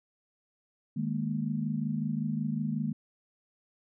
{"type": "chord", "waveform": "sine", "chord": "D# suspended fourth", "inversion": "none", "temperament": "equal with one note detuned", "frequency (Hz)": [153.95, 207.7, 233.1], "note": ["D#3", "G#3", "A#3"], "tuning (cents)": [-18, 0, 0], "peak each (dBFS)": -33, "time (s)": [0.96, 2.93], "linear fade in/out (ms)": 10, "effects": []}